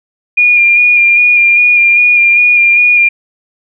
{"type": "tone with vibrato", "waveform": "sine", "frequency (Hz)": 2420, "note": "D#7", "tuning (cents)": -49, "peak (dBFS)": -4, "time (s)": [0.37, 3.09], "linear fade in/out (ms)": 10, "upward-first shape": "square", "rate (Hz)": 2.5, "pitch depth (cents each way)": 17, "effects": []}